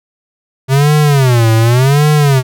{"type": "tone with vibrato", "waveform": "square", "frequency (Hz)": 130, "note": "C3", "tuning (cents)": -11, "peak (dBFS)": -7, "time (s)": [0.68, 2.43], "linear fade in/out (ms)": 50, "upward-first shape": "sine", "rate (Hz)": 0.88, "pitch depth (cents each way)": 260, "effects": []}